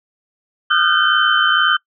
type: tone cluster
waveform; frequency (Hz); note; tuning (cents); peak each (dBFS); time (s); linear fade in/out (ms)
sine; 1216 / 1386 / 1493 / 1555 / 3070; D#6 / F6 / F#6 / G6 / G7; -40 / -14 / +15 / -14 / -37; -18; 0.7-1.77; 10
effects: noise-tail reverb RT60 0.1 s tail -25 dB re dry